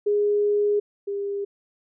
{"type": "tone pair in turn", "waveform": "sine", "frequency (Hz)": [413, 401.7], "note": ["G#4", "G4"], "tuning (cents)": [-10, 42], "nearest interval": "unison", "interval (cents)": 48, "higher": "first", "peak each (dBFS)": [-18, -25], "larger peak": "first", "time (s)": [[0.06, 0.8], [1.07, 1.45]], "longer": "first", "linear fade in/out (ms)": 10, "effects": []}